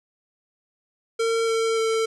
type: tone with pitch steps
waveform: square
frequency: 455.5 / 451.3 / 447.2 Hz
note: A#4 / A4 / A4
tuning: -40 / +44 / +28 cents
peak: -21 dBFS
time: 1.19-2.06 s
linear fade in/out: 10 ms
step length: 290 ms
effects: resampled to 22050 Hz + 9-bit